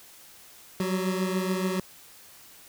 25% pulse beating tone pair, 185 / 192 Hz, F#3 / G3, 0 / -36 cents, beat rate 7 Hz, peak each -23 / -28 dBFS, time 0.8-1.8 s, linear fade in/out 2 ms, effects white hiss -51 dBFS RMS until 2.68 s

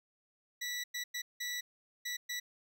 20% pulse tone bursts at uneven times, 1956 Hz, B6, 17 cents flat, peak -31 dBFS, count 6, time 0.61-0.84 / 0.94-1.04 / 1.14-1.22 / 1.4-1.61 / 2.05-2.17 / 2.29-2.4 s, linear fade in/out 10 ms, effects none

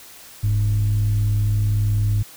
sine tone pair together, 42.63 / 103.83 Hz, F1 / G#2, -41 / 0 cents, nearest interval octave + minor third, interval 1541 cents, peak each -23 / -15 dBFS, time 0.43-2.23 s, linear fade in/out 10 ms, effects tanh soft clip ceiling -13 dBFS + white hiss -43 dBFS RMS until 2.36 s

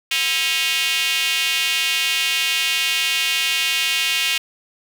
square tone with high-pass filter, 146.83 Hz, D3, in tune, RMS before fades -20 dBFS, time 0.11-4.38 s, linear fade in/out 5 ms, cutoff 2700 Hz, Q 3.1, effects none

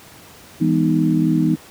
sine chord, E major seventh, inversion none, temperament equal with one note detuned, 164.81 / 203.3 / 246.9 / 311.1 Hz, E3 / G#3 / B3 / D#4, 0 / -37 / 0 / 0 cents, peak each -18 / -23 / -20 / -18 dBFS, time 0.6-1.56 s, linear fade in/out 20 ms, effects pink hiss -43 dBFS RMS until 1.7 s + high-pass 80 Hz 12 dB/octave

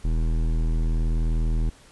triangle tone with hard clipping, 40.32 Hz, E1, 38 cents flat, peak -22 dBFS, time 0.04-1.7 s, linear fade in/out 10 ms, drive 18 dB, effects pink hiss -52 dBFS RMS until 1.91 s + resampled to 24000 Hz

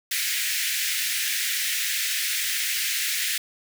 pink high-pass noise, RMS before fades -26 dBFS, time 0.11-3.38 s, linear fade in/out 5 ms, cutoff 1700 Hz, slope 48 dB/octave, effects none

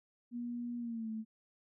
sine tone with pitch glide, 240 to 220.1 Hz, B3 to A3, -49 to +1 cents, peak -37 dBFS, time 0.31-1.25 s, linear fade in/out 50 ms, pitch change -150 cents, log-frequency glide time 0.78-1.1 s, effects none

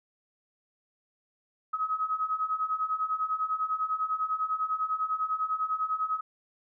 sine beating tone pair, 1267 / 1277 Hz, D#6 / D#6, +31 / +45 cents, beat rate 10 Hz, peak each -32 / -29 dBFS, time 1.73-6.21 s, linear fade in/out 10 ms, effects none

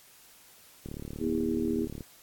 click train, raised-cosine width 3 ms, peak -26 dBFS, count 43, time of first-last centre 0.86-2.008 s, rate 36.6 Hz
harmonic tone, 80.8 Hz, E2, 34 cents flat, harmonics 3 / 4 / 5, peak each -30 / -31 / -32 dBFS, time 1.19-1.88 s, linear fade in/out 50 ms
effects white hiss -56 dBFS RMS until 2.22 s + AAC 64 kbps

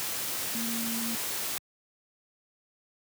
sine tone in noise, 230 Hz, A#3, 23 cents flat, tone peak -33 dBFS, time 0.55-1.15 s, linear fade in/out 0 ms, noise white, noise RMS -33 dBFS, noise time 0-1.58 s, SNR -3 dB, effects high-pass 100 Hz 12 dB/octave

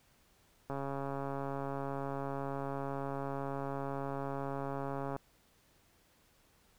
click train, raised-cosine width 1 ms, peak -25 dBFS, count 617, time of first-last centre 0.7-5.164 s, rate 138 Hz, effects pink hiss -68 dBFS RMS until 6.78 s

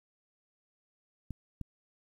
clicks, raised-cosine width 5 ms, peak -26 dBFS, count 2, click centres 1.307 / 1.613 s, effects 10-bit

